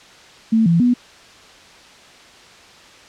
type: tone with pitch steps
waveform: sine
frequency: 223.4 / 168.4 / 244.9 Hz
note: A3 / E3 / B3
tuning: +27 / +37 / -14 cents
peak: -11 dBFS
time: 0.52-0.94 s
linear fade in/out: 10 ms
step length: 140 ms
effects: white hiss -44 dBFS RMS until 3.08 s + low-pass 5000 Hz 12 dB/octave